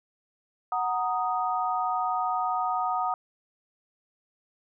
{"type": "chord", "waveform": "sine", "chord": "D# minor", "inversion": "first", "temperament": "equal", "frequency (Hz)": [740, 932.3, 1244.5], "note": ["F#5", "A#5", "D#6"], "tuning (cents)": [0, 0, 0], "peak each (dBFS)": [-28, -31, -29], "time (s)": [0.72, 3.14], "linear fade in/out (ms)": 2, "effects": []}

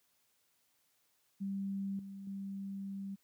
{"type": "tone with level steps", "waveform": "sine", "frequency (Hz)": 196.2, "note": "G3", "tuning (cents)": 2, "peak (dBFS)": [-35, -44, -39], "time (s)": [1.4, 3.16], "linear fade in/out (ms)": 20, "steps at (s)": [1.99, 2.27], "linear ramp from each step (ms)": 2, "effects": ["white hiss -75 dBFS RMS until 3.23 s", "high-pass 60 Hz 12 dB/octave"]}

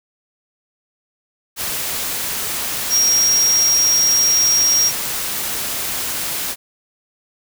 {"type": "tone in noise", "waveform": "sine", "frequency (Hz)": 5620, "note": "F8", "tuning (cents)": 10, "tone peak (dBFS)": -12, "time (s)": [2.89, 4.92], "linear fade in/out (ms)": 50, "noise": "white", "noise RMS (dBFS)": -23, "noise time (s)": [1.56, 6.56], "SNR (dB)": 8, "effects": []}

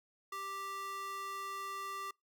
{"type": "tone with high-pass filter", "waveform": "square", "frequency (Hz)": 392, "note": "G4", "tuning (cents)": 0, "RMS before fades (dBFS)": -42, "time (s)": [0.32, 2.11], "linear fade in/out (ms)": 5, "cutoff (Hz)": 960, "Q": 3.4, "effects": ["noise-tail reverb RT60 0.2 s tail -26 dB re dry"]}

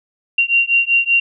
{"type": "beating tone pair", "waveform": "sine", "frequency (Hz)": [2759, 2764.2], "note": ["F7", "F7"], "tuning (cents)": [-22, -18], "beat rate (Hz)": 5.2, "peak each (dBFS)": -15, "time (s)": [0.38, 1.2], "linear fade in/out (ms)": 5, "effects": []}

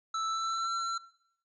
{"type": "tone with pitch glide", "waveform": "square", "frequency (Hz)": [1318.5, 1352.4], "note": ["E6", "E6"], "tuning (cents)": [0, 44], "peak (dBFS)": -31, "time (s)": [0.14, 0.98], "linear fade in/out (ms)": 5, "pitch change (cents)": 44, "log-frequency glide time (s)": [0.27, 0.75], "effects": ["noise-tail reverb RT60 0.7 s tail -19 dB re dry", "resampled to 16000 Hz"]}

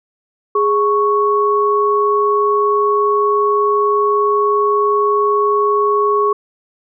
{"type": "tone pair together", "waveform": "sine", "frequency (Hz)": [414.1, 1108.7], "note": ["G#4", "C#6"], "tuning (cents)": [-5, 0], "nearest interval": "octave + perfect fourth", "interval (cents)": 1705, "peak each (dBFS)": -14, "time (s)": [0.55, 6.33], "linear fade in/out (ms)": 5, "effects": []}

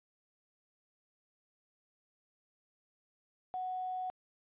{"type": "tone with quantisation", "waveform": "sine", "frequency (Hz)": 740, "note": "F#5", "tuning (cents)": 0, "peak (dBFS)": -35, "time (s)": [3.54, 4.1], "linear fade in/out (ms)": 0, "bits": 10, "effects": ["resampled to 8000 Hz"]}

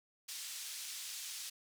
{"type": "band-pass noise", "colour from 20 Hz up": "pink", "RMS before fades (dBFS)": -45, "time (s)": [0.28, 1.5], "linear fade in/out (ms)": 10, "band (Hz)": [3800, 11000], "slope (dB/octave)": 12, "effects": []}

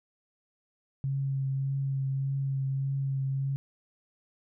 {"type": "tone with vibrato", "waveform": "sine", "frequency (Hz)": 136, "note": "C#3", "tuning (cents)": -33, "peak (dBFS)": -27, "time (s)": [1.04, 3.56], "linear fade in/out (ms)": 0, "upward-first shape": "triangle", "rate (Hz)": 1.7, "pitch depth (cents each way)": 19, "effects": []}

